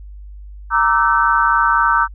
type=chord; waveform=sine; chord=E half-diminished seventh; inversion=second; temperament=equal with one note detuned; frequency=932.3 / 1174.7 / 1318.5 / 1530.4 Hz; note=Bb5 / D6 / E6 / G6; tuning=0 / 0 / 0 / -42 cents; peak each=-17 dBFS; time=0.7-2.08 s; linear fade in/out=50 ms; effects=added 50 Hz sine -32 dBFS peak until 2.14 s